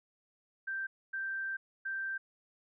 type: tone bursts at uneven times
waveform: sine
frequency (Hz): 1568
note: G6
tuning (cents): 0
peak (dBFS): -34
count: 3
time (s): 0.67-0.87 / 1.13-1.57 / 1.85-2.18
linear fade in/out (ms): 10
effects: none